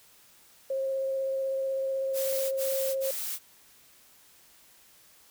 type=tone with vibrato; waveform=sine; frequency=536 Hz; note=C5; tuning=42 cents sharp; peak=-27 dBFS; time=0.7-3.11 s; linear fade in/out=5 ms; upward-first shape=triangle; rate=16 Hz; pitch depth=12 cents each way
type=noise bursts; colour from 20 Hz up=blue; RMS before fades=-34 dBFS; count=3; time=2.13-3.392 s; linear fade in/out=50 ms; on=390 ms; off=46 ms
effects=white hiss -58 dBFS RMS until 5.3 s